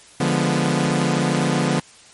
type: chord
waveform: sawtooth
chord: D diminished seventh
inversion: none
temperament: equal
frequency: 146.83 / 174.61 / 207.7 / 246.9 Hz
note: D3 / F3 / Ab3 / Cb4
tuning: 0 / 0 / 0 / 0 cents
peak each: -18 / -18 / -22 / -19 dBFS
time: 0.2-1.8 s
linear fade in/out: 5 ms
effects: white hiss -47 dBFS RMS until 2.13 s + MP3 48 kbps